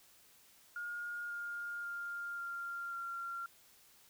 sine tone with pitch steps, 1424 / 1412.5 / 1401.2 / 1389.9 / 1378.7 Hz, F6 / F6 / F6 / F6 / F6, +33 / +19 / +5 / -9 / -23 cents, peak -39 dBFS, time 0.76-3.46 s, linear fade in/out 2 ms, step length 540 ms, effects white hiss -64 dBFS RMS until 4.09 s

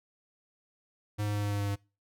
square tone with pitch steps, 104.5 / 103.84 / 103.18 / 102.53 / 101.88 / 101.23 / 100.59 Hz, G#2 / G#2 / G#2 / G#2 / G#2 / G#2 / G2, +11 / 0 / -11 / -22 / -33 / -44 / +45 cents, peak -30 dBFS, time 1.18-1.761 s, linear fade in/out 20 ms, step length 83 ms, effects noise-tail reverb RT60 0.3 s tail -24 dB re dry

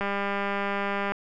click train, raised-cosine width 0.5 ms, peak -14 dBFS, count 223, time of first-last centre 0.01-1.12 s, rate 200 Hz, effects none

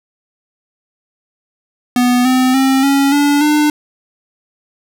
square tone with pitch steps, 246.7 / 256.4 / 266.6 / 277.1 / 288 / 299.4 Hz, B3 / C4 / C4 / C#4 / D4 / D4, -2 / -35 / +33 / -1 / -34 / +33 cents, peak -10 dBFS, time 1.96-3.7 s, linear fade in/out 2 ms, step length 290 ms, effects none

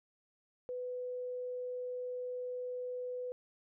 sine tone, 498.3 Hz, B4, 15 cents sharp, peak -37 dBFS, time 0.69-3.32 s, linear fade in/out 0 ms, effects none

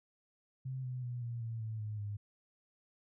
sine tone with pitch steps, 130.81 / 126.43 / 122.19 / 118.1 / 114.14 / 110.32 / 106.62 / 103.05 Hz, C3 / B2 / B2 / A#2 / A#2 / A2 / G#2 / G#2, 0 / +41 / -18 / +23 / -36 / +5 / +46 / -13 cents, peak -37 dBFS, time 0.65-2.17 s, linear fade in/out 10 ms, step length 190 ms, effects none

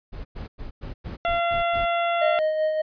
brown noise bursts, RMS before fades -34 dBFS, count 8, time 0.12-1.86 s, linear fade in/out 20 ms, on 130 ms, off 100 ms
harmonic tone, 685 Hz, F5, 34 cents flat, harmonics 1 / 2 / 3 / 4 / 5, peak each -22 / -28 / -32 / -34 / -36 dBFS, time 1.25-2.39 s, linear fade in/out 0 ms
triangle tone with tremolo, 622.3 Hz, D#5, in tune, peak -17 dBFS, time 2.21-2.82 s, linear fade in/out 10 ms, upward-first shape sine, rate 5.2 Hz, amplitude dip 40%
effects resampled to 11025 Hz

